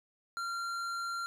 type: tone with hard clipping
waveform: triangle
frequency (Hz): 1379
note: F6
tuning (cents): -22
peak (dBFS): -36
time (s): 0.37-1.26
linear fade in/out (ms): 0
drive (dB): 15
effects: none